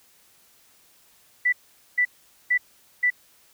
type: tone bursts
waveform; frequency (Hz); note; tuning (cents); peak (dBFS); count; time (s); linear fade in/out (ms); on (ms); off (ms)
sine; 1975.5; B6; 0; -17; 4; 1.45-3.104; 10; 76; 450
effects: white hiss -58 dBFS RMS until 3.53 s